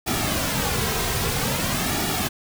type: noise with flanger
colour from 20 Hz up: pink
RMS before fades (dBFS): -24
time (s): 0.06-2.29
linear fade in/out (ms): 20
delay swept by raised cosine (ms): 1.9 to 3.5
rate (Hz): 0.51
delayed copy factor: -0.65
effects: none